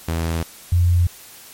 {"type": "tone pair in turn", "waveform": ["sawtooth", "sine"], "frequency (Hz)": [82.41, 87.47], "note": ["E2", "F2"], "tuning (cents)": [0, 3], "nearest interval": "minor second", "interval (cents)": 103, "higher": "second", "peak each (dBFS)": [-16, -12], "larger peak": "second", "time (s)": [[0.08, 0.43], [0.72, 1.07]], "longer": "neither", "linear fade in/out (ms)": 5, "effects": ["white hiss -42 dBFS RMS until 1.53 s", "MP3 64 kbps"]}